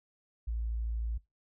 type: tone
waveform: sine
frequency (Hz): 56.5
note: A1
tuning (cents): +47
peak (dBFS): -31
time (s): 0.47-1.18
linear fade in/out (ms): 10
effects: noise-tail reverb RT60 0.2 s tail -20 dB re dry